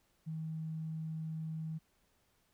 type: tone with tanh clipping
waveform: triangle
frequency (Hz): 159.1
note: D#3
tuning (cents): +39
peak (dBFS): -37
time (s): 0.26-1.79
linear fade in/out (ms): 20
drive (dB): 3
effects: pink hiss -74 dBFS RMS until 2.53 s